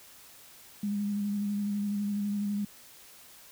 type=tone with vibrato; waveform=sine; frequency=204.2 Hz; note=G#3; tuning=29 cents flat; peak=-28 dBFS; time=0.83-2.65 s; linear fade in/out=5 ms; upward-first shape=square; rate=12 Hz; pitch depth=19 cents each way; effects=white hiss -53 dBFS RMS until 3.51 s